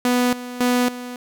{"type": "tone with tremolo", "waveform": "sawtooth", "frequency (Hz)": 246.9, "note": "B3", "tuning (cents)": 0, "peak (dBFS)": -12, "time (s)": [0.05, 1.16], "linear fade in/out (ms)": 2, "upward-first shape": "square", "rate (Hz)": 1.8, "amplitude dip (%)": 80, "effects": []}